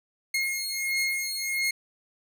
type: beating tone pair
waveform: sawtooth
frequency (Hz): 2149 / 2150.5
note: C7 / C7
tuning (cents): +46 / +47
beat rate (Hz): 1.5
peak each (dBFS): -26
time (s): 0.34-1.71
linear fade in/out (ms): 5
effects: none